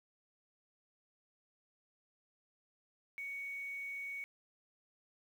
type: tone with quantisation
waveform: sine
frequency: 2233 Hz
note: C#7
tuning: 12 cents sharp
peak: -40 dBFS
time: 3.18-4.24 s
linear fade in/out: 0 ms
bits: 10
effects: none